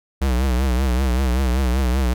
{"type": "tone with vibrato", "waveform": "square", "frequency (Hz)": 64, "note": "C2", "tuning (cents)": -38, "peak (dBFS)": -17, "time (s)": [0.21, 2.14], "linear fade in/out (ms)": 10, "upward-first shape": "triangle", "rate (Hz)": 5.2, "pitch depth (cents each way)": 130, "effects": []}